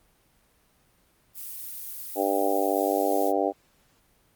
violet noise, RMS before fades -37 dBFS, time 1.34-3.33 s, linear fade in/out 50 ms
harmonic tone, 98.6 Hz, G2, 11 cents sharp, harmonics 3 / 4 / 5 / 6 / 7 / 8, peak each -29 / -29 / -29 / -29 / -29 / -29 dBFS, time 2.15-3.53 s, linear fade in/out 50 ms
effects pink hiss -64 dBFS RMS until 4.35 s + Opus 32 kbps

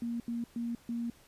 sine tone bursts at uneven times, 234.8 Hz, A#3, 13 cents sharp, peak -32 dBFS, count 4, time 0.02-0.2 / 0.28-0.44 / 0.56-0.75 / 0.89-1.1 s, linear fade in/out 2 ms, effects pink hiss -61 dBFS RMS until 1.27 s + resampled to 32000 Hz

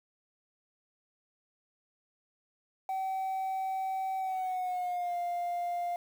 sine tone with pitch glide, 764 to 700.6 Hz, G5 to F5, -45 to +5 cents, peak -28 dBFS, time 2.89-5.96 s, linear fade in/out 2 ms, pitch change -150 cents, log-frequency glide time 4.17-5.16 s, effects tanh soft clip ceiling -30 dBFS + 9-bit

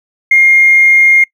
triangle tone with tanh clipping, 2127 Hz, C7, 28 cents sharp, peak -3 dBFS, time 0.31-1.24 s, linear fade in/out 5 ms, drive 1 dB, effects noise-tail reverb RT60 0.1 s tail -24 dB re dry

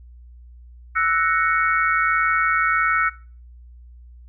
sine chord, F# dominant seventh, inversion third, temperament equal, 1318.5 / 1480 / 1864.7 / 2217 Hz, E6 / F#6 / A#6 / C#7, 0 / 0 / 0 / 0 cents, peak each -20 / -22 / -26 / -24 dBFS, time 0.95-3.1 s, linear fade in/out 20 ms, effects noise-tail reverb RT60 0.4 s tail -21 dB re dry + added 60 Hz sine -41 dBFS peak until 4.28 s

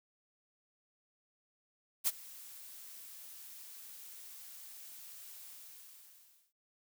blue noise with ADSR envelope, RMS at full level -29 dBFS, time 2.04-6.53 s, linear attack 34 ms, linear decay 34 ms, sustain -22 dB, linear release 1100 ms, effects none

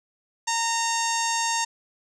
sawtooth tone with low-pass filter, 920 Hz, A#5, 23 cents flat, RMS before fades -25 dBFS, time 0.47-1.65 s, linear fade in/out 10 ms, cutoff 6900 Hz, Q 5.1, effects none

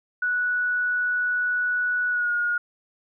sine tone with pitch glide, 1473 to 1435.2 Hz, F#6 to F6, -8 to +47 cents, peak -21 dBFS, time 0.22-2.58 s, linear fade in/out 5 ms, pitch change -45 cents, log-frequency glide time 2.1-2.32 s, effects none

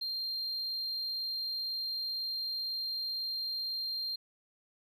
sine tone, 4186 Hz, C8, in tune, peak -31 dBFS, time 0.01-4.16 s, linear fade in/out 10 ms, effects tanh soft clip ceiling -32 dBFS + 12-bit

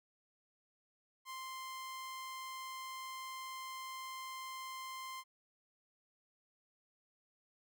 sawtooth tone, 1046.5 Hz, C6, in tune, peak -40 dBFS, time 1.25-5.24 s, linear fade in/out 50 ms, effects none

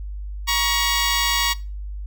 10% pulse tone pair together, 950.7 / 1117 Hz, A#5 / C#6, +34 / +13 cents, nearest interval minor third, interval 279 cents, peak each -13 dBFS, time 0.47-1.54 s, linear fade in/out 20 ms, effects noise-tail reverb RT60 0.3 s tail -19 dB re dry + added 50 Hz sine -28 dBFS peak until 2.06 s

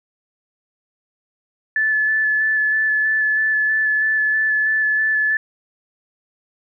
sine tone with vibrato, 1736 Hz, A6, 24 cents flat, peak -15 dBFS, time 1.76-5.37 s, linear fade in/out 2 ms, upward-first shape square, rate 3.1 Hz, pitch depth 11 cents each way, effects none

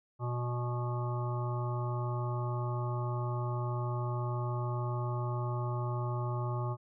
harmonic tone, 121.8 Hz, B2, 24 cents flat, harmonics 1 / 3 / 5 / 7 / 9 / 10, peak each -32 / -42 / -44 / -43 / -43 / -47 dBFS, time 0.19-6.77 s, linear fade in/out 50 ms, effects none

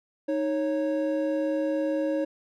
triangle tone pair together, 311.1 / 551.1 Hz, D#4 / C#5, 0 / -10 cents, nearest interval minor seventh, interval 990 cents, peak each -25 dBFS, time 0.28-2.25 s, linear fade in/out 10 ms, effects none

